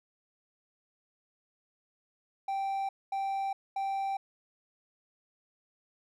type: tone bursts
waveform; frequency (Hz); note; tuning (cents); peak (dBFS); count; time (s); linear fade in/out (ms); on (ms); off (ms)
triangle; 782; G5; -4; -28; 3; 2.48-4.17; 5; 410; 230
effects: none